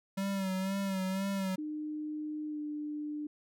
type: tone with vibrato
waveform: square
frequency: 192.4 Hz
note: G3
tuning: 32 cents flat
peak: -32 dBFS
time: 0.17-1.56 s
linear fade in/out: 10 ms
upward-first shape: sine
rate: 2 Hz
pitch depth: 46 cents each way
type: tone with pitch glide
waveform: sine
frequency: 303.9 to 298.7 Hz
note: D#4 to D4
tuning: -41 to +29 cents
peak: -35 dBFS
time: 1.58-3.27 s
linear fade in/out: 5 ms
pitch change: -30 cents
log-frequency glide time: 2.47-2.6 s
effects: none